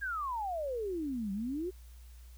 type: exponential two-way sweep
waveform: sine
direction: down then up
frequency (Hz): 1661.2 to 190 to 383.7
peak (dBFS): -33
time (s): 0.01-1.71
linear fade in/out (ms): 20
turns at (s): 1.32
effects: added 60 Hz sine -49 dBFS peak until 2.37 s + white hiss -64 dBFS RMS until 2.37 s